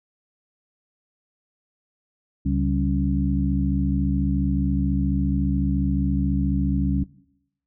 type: harmonic tone with a mistuned harmonic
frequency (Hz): 69.3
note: C#2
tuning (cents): 0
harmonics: 1 / 2 / 3 / 4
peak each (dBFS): -24 / -26 / -25 / -26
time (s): 2.45-7.04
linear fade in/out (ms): 10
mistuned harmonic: 3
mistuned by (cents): -130
effects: noise-tail reverb RT60 0.8 s tail -20 dB re dry